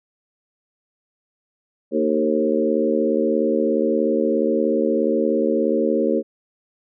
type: harmonic tone with a mistuned harmonic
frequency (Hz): 76.9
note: D#2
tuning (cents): -20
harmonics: 3 / 4 / 5 / 6 / 7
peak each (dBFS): -23 / -23 / -23 / -23 / -23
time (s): 1.91-6.23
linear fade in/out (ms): 50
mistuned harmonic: 6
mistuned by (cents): -18
effects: none